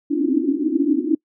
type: band-pass noise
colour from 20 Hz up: white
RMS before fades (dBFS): -19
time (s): 0.1-1.15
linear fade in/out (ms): 2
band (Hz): 270 to 330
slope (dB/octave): 96
effects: noise-tail reverb RT60 0.1 s tail -25 dB re dry